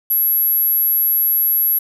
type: tone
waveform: sine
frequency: 11620 Hz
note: F#9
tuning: 32 cents flat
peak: -11 dBFS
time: 0.1-1.79 s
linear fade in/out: 10 ms
effects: tanh soft clip ceiling -11 dBFS + 7-bit